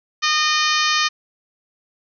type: harmonic tone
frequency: 612 Hz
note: D#5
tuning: 29 cents flat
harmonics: 2 / 3 / 4 / 5 / 6 / 7 / 8 / 9 / 10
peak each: -21 / -23 / -24 / -25 / -26 / -26 / -27 / -28 / -28 dBFS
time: 0.22-1.09 s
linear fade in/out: 20 ms
effects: none